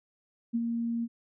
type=tone with ADSR envelope; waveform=sine; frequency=232.8 Hz; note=A#3; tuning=2 cents flat; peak=-24 dBFS; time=0.53-1.08 s; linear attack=23 ms; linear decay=40 ms; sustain=-4 dB; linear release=44 ms; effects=none